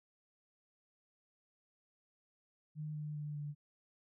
sine tone with pitch steps, 152.5 / 150.57 / 148.67 / 146.8 Hz, D#3 / D3 / D3 / D3, -34 / +44 / +22 / 0 cents, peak -39 dBFS, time 2.75-3.55 s, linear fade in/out 50 ms, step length 200 ms, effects none

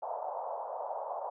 white band-pass noise, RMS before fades -38 dBFS, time 0.02-1.3 s, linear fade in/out 10 ms, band 540 to 930 Hz, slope 48 dB/octave, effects none

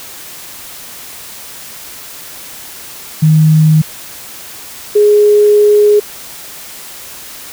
sine tone pair in turn, 156.1 / 416.7 Hz, D#3 / G#4, +6 / +6 cents, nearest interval octave + perfect fourth, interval 1700 cents, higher second, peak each -4 dBFS, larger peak neither, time 3.22-3.82 / 4.95-6 s, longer second, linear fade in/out 10 ms, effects white hiss -30 dBFS RMS until 7.52 s

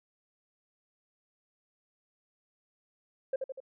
sine tone with echo, 530 Hz, C5, 22 cents sharp, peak -25 dBFS, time 3.33-3.36 s, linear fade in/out 5 ms, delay 81 ms, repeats 3, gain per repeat -5 dB, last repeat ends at 3.603 s, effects tanh soft clip ceiling -25 dBFS

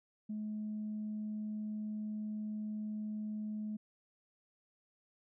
sine tone, 213.1 Hz, G#3, 45 cents sharp, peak -36 dBFS, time 0.29-3.77 s, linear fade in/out 10 ms, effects tanh soft clip ceiling -33 dBFS

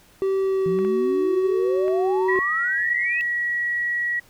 triangle tone with pitch glide, 385.8 to 375.7 Hz, G4 to F#4, -28 to +26 cents, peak -17 dBFS, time 0.22-2.39 s, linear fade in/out 0 ms, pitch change -46 cents, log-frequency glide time 0.39-1.09 s
sine exponential sweep, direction up, 164.81 to 2637 Hz, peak -25 dBFS, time 0.66-3.21 s, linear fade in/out 0 ms
clicks, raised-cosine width 0.5 ms, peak -23 dBFS, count 4, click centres 0.789 / 0.849 / 1.881 / 2.36 s
sine tone, 1920 Hz, B6, 49 cents flat, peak -21 dBFS, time 2.28-4.2 s, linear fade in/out 10 ms
effects pink hiss -54 dBFS RMS until 4.29 s

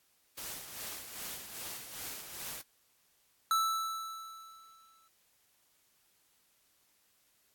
white noise with tremolo, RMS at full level -41 dBFS, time 0.37-2.62 s, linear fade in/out 10 ms, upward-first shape sine, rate 2.5 Hz, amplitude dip 55%
square tone with exponential decay, 1318.5 Hz, E6, in tune, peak -26 dBFS, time 3.51-5.08 s, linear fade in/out 1 ms, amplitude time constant 340 ms
effects white hiss -71 dBFS RMS until 7.54 s + AAC 64 kbps

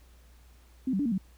sine tone with pitch steps, 260.2 / 192.2 / 287.2 / 231.9 / 189.8 Hz, C4 / G3 / D4 / A#3 / F#3, -9 / -34 / -39 / -9 / +44 cents, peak -25 dBFS, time 0.87-1.18 s, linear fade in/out 5 ms, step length 62 ms, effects added 60 Hz sine -54 dBFS peak until 1.37 s + pink hiss -63 dBFS RMS until 1.37 s

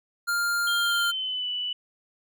square tone, 1400 Hz, F6, 4 cents sharp, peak -24 dBFS, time 0.27-1.12 s, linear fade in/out 20 ms
sine tone with pitch glide, 3200 to 2969 Hz, G7 to F#7, +35 to +5 cents, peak -27 dBFS, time 0.67-1.73 s, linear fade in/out 5 ms, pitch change -130 cents, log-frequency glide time 0.79-1.48 s
effects none

